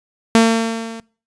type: tone with level ramp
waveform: sawtooth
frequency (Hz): 226.9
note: A#3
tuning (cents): -47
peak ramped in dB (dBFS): -3 to -26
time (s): 0.35-1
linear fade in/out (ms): 0
effects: noise-tail reverb RT60 0.4 s tail -23 dB re dry + resampled to 22050 Hz